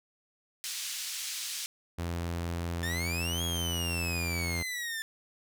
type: band-pass noise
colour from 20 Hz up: white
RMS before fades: -37 dBFS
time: 0.64-1.66 s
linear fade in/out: 0 ms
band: 2700 to 7600 Hz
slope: 12 dB/octave
type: tone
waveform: sawtooth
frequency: 85.3 Hz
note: F2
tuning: 40 cents flat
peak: -28 dBFS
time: 1.98-4.63 s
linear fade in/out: 10 ms
type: exponential two-way sweep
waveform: sawtooth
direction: up then down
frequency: 1760 to 3322 to 1760 Hz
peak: -30 dBFS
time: 2.83-5.02 s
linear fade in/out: 0 ms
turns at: 3.44 s
effects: none